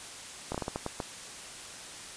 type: slowing click train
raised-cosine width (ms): 1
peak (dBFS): -18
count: 8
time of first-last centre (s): 0.52-1.002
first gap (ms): 25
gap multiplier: 1.33
effects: white hiss -44 dBFS RMS until 2.16 s + resampled to 22050 Hz

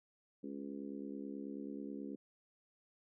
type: harmonic tone with a mistuned harmonic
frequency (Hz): 69.3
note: C#2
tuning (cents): 0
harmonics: 3 / 4 / 5 / 6 / 7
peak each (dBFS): -47 / -45 / -51 / -52 / -56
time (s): 0.43-2.16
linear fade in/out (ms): 10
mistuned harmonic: 7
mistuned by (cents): +31
effects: none

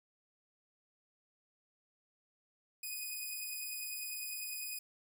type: beating tone pair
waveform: 5% pulse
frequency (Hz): 2489 / 2499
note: D#7 / D#7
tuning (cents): 0 / +7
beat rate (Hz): 10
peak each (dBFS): -31 / -37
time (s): 2.83-4.79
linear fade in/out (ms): 5
effects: none

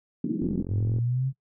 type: band-pass noise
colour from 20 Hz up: white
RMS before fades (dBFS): -28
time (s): 0.24-0.62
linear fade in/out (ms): 5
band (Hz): 160 to 320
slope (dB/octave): 48
type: click train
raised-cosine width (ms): 3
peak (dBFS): -22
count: 26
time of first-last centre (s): 0.42-0.986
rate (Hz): 44.2
type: linear sweep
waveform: sine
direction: up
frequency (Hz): 98 to 136.4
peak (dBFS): -23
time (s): 0.68-1.33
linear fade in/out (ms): 50
effects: noise-tail reverb RT60 0.1 s tail -21 dB re dry

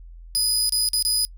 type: tone with dropouts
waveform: 25% pulse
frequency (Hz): 4978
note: D#8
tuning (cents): 0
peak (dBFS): -14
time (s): 0.35-1.25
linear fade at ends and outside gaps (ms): 0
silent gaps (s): 0.694-0.723 / 0.888-0.933 / 1.025-1.05
effects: noise-tail reverb RT60 0.1 s tail -26 dB re dry + added 42 Hz sine -39 dBFS peak until 1.37 s

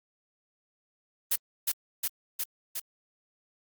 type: noise with echo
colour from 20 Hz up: blue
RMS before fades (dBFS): -25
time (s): 1.31-1.36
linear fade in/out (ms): 10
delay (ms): 360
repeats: 4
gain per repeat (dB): -2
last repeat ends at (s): 2.8
effects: Opus 32 kbps

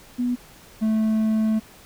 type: tone pair in turn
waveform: sine / triangle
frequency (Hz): 245.5 / 218.7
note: B3 / A3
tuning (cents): -10 / -10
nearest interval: major second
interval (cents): 200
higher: first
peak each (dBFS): -20 / -16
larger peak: second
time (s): 0.18-0.36 / 0.81-1.6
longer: second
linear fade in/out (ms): 20
effects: pink hiss -48 dBFS RMS until 1.85 s

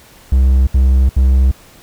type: tone bursts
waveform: triangle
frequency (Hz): 65.41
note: C2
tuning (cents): 0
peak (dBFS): -5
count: 3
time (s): 0.32-1.514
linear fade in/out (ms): 5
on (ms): 350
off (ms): 72
effects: pink hiss -43 dBFS RMS until 1.82 s

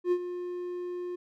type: tone with ADSR envelope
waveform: triangle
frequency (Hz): 355.9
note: F4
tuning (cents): +33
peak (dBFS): -19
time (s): 0.04-1.16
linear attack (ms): 77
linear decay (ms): 63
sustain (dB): -12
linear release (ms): 11
effects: none

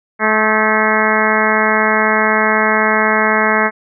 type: harmonic tone with a mistuned harmonic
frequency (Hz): 216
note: A3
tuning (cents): -32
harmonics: 1 / 2 / 3 / 4 / 5 / 6 / 7 / 8 / 9 / 10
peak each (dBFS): -20 / -20 / -20 / -20 / -20 / -20 / -20 / -20 / -20 / -20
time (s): 0.19-3.71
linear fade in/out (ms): 50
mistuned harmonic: 7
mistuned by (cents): +47
effects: none

